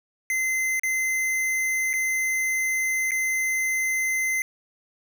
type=tone with dropouts; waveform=square; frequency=2064 Hz; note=C7; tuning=24 cents flat; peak=-23 dBFS; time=0.3-4.42 s; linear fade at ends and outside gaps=1 ms; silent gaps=0.796-0.834 / 1.932-1.937 / 3.109-3.117 s; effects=none